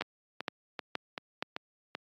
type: two click trains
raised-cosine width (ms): 0.3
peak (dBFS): -19 / -15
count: 6 / 4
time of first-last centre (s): 0.02-1.951 / 0.01-1.425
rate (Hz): 2.59 / 2.12
effects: high-pass 200 Hz 12 dB/octave + AAC 64 kbps